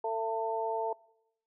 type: harmonic tone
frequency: 223.8 Hz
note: A3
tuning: 30 cents sharp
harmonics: 2 / 3 / 4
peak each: -34 / -36 / -33 dBFS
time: 0.04-0.93 s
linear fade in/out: 5 ms
effects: noise-tail reverb RT60 0.8 s tail -23 dB re dry